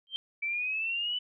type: tone with exponential growth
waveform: sine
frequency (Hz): 3151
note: G7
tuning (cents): +8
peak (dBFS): -26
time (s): 0.07-0.16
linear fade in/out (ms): 0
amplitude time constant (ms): 18
type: exponential sweep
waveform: sine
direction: up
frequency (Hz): 2305 to 3000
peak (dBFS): -29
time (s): 0.42-1.19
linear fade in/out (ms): 10
effects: none